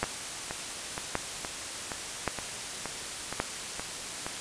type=two click trains; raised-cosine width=0.5 ms; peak=-11 / -18 dBFS; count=4 / 10; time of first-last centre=0.03-3.401 / 0.04-4.265 s; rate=0.89 / 2.13 Hz; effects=white hiss -37 dBFS RMS until 4.4 s + resampled to 22050 Hz